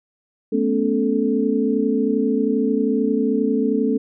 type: tone cluster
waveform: sine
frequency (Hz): 217 / 246.7 / 279.5 / 437.9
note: A3 / B3 / C#4 / A4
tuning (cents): -24 / -2 / +14 / -8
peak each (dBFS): -22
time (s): 0.52-3.98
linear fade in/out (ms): 10
effects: none